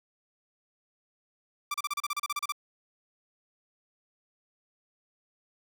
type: tone bursts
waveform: sawtooth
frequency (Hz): 1174.7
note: D6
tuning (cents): 0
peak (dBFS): -25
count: 13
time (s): 1.71-2.522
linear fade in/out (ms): 5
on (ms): 32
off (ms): 33
effects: none